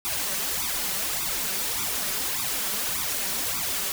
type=noise with flanger; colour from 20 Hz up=white; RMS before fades=-28 dBFS; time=0.05-3.92 s; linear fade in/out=0 ms; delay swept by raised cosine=0.83 to 5.33 ms; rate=1.7 Hz; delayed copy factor=+0.9; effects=none